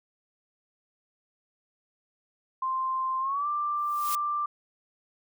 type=tone with pitch glide; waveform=sine; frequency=1046.5 to 1181.5 Hz; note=C6 to D6; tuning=0 to +10 cents; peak=-26 dBFS; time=2.62-4.46 s; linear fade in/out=5 ms; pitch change=+210 cents; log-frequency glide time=3.2-3.47 s
type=noise with exponential growth; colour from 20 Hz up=blue; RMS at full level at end=-29 dBFS; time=3.77-4.15 s; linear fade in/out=0 ms; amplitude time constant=82 ms
effects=none